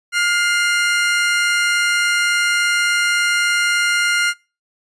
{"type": "tone pair together", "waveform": "35% pulse", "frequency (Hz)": [1416.5, 2093], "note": ["F6", "C7"], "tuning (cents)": [24, 0], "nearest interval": "perfect fifth", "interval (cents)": 676, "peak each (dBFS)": [-15, -17], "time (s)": [0.12, 4.34], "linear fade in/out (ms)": 50, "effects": ["noise-tail reverb RT60 0.3 s tail -24 dB re dry", "resampled to 22050 Hz"]}